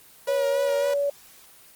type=tone with vibrato; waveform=sawtooth; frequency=480.9 Hz; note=B4; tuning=46 cents flat; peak=-25 dBFS; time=0.27-0.94 s; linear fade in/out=5 ms; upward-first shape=sine; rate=3.6 Hz; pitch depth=36 cents each way
type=tone with pitch glide; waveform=sine; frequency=557 to 568.4 Hz; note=C#5 to C#5; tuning=+8 to +43 cents; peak=-21 dBFS; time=0.28-1.1 s; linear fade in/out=5 ms; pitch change=+35 cents; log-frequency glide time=0.54-0.84 s
effects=white hiss -51 dBFS RMS until 1.75 s + Opus 24 kbps

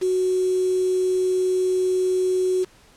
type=tone with quantisation; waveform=sine; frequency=370 Hz; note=F#4; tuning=in tune; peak=-18 dBFS; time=0.01-2.65 s; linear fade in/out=20 ms; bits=6; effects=pink hiss -53 dBFS RMS until 2.96 s + low-pass 10000 Hz 12 dB/octave

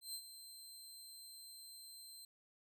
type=tone with ADSR envelope; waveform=20% pulse; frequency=4124 Hz; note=C8; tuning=26 cents flat; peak=-36 dBFS; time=0.01-2.25 s; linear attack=130 ms; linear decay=70 ms; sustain=-11 dB; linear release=3 ms; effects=none

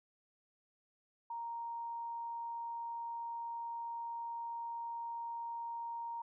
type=tone; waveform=sine; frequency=932.3 Hz; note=A#5; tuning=in tune; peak=-39 dBFS; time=1.3-6.22 s; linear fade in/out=5 ms; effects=none

